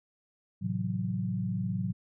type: chord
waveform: sine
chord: F# half-diminished seventh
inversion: first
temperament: equal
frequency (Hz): 110 / 130.81 / 164.81 / 185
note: A2 / C3 / E3 / F#3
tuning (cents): 0 / 0 / 0 / 0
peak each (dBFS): -34 / -37 / -37 / -32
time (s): 0.61-1.93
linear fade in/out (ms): 20
effects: none